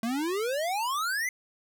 square exponential sweep, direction up, 220 to 2093 Hz, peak -28 dBFS, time 0.03-1.29 s, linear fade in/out 2 ms, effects none

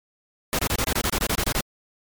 pink noise bursts, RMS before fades -23 dBFS, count 13, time 0.53-1.607 s, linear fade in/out 0 ms, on 57 ms, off 28 ms, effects MP3 96 kbps

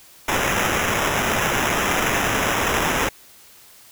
blue noise with sample-and-hold, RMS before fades -21 dBFS, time 0.28-3.09 s, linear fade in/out 5 ms, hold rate 4410 Hz, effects white hiss -48 dBFS RMS until 3.91 s

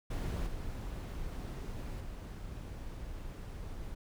brown noise with level steps, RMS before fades -35 / -40 / -43 dBFS, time 0.1-3.95 s, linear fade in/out 10 ms, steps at 0.46 / 2 s, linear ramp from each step 10 ms, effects none

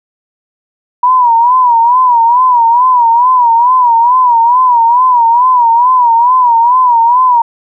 sine tone with vibrato, 968 Hz, B5, 35 cents flat, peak -4 dBFS, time 1.03-7.42 s, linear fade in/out 5 ms, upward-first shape sine, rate 2.3 Hz, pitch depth 100 cents each way, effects none

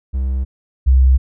triangle / sine tone pair in turn, 65.41 / 65.07 Hz, C2 / C2, 0 / -9 cents, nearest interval unison, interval 9 cents, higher first, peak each -14 / -7 dBFS, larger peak second, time 0.13-0.45 / 0.86-1.18 s, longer neither, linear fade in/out 20 ms, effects none

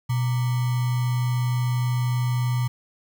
sine tone with sample-and-hold, 123.47 Hz, B2, in tune, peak -20 dBFS, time 0.09-2.68 s, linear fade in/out 10 ms, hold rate 1050 Hz, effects none

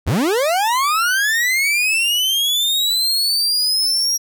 40% pulse linear sweep, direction up, 53.9 to 5690 Hz, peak -14 dBFS, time 0.06-4.18 s, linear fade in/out 20 ms, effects none

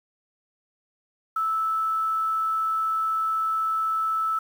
sine tone with quantisation, 1312 Hz, E6, 9 cents flat, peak -22 dBFS, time 1.36-4.39 s, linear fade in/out 5 ms, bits 8, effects none

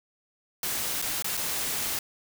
white noise with dropouts, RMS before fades -30 dBFS, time 0.63-1.99 s, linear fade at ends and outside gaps 2 ms, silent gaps 1.017-1.023 / 1.224-1.244 / 1.37-1.374 s, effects none

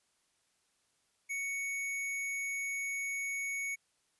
square tone, 2225 Hz, C#7, 6 cents sharp, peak -35 dBFS, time 1.29-3.76 s, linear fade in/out 20 ms, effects white hiss -75 dBFS RMS until 4.19 s + resampled to 24000 Hz

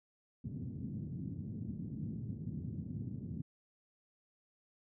pink band-pass noise, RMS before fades -42 dBFS, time 0.44-3.42 s, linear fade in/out 10 ms, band 100 to 230 Hz, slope 24 dB/octave, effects none

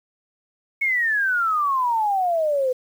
sine exponential sweep, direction down, 2217 to 498.1 Hz, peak -18 dBFS, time 0.81-2.73 s, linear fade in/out 10 ms, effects 8-bit

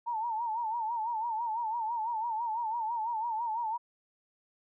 sine tone with vibrato, 909 Hz, A#5, 44 cents flat, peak -30 dBFS, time 0.06-3.78 s, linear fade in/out 20 ms, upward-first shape sine, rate 6 Hz, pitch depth 97 cents each way, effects none

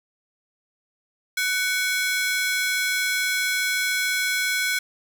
sawtooth ring-modulated tone, 1864.7 Hz, A#6, in tune, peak -15 dBFS, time 1.37-4.79 s, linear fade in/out 5 ms, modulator 367 Hz, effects none

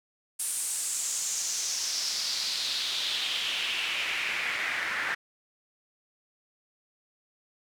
pink noise with band-pass filter sweep, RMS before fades -31 dBFS, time 0.39-5.15 s, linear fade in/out 10 ms, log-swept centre 9500 to 1700 Hz, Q 3.4, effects none

